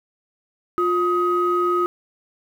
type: tone pair together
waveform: sine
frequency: 353.5 / 1259.7 Hz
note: F4 / D#6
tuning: +21 / +21 cents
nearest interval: octave + minor seventh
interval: 2200 cents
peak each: -19 dBFS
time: 0.78-1.86 s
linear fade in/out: 0 ms
effects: tanh soft clip ceiling -10 dBFS + 8-bit